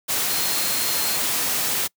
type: tone in noise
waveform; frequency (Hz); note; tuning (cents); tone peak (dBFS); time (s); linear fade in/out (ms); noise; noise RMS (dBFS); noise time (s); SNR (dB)
sine; 4211; C8; +10; -30; 0.29-1.18; 20; white; -23; 0.08-1.88; -10
effects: noise-tail reverb RT60 0.1 s tail -25 dB re dry + high-pass 100 Hz 12 dB/octave